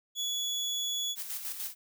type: tone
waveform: 30% pulse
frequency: 3395 Hz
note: G#7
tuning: 37 cents sharp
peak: -28 dBFS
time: 0.15-1.16 s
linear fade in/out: 50 ms
type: noise with tremolo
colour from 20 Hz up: blue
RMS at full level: -36 dBFS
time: 1.15-1.75 s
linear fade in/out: 50 ms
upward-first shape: square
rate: 6.7 Hz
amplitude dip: 50%
effects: none